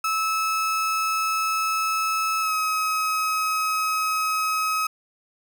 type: tone with pitch glide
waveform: 35% pulse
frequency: 1300 to 1273.2 Hz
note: E6 to D#6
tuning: -24 to +39 cents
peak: -20 dBFS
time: 0.04-4.87 s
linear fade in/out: 5 ms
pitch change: -37 cents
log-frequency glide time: 2.41-2.53 s
effects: none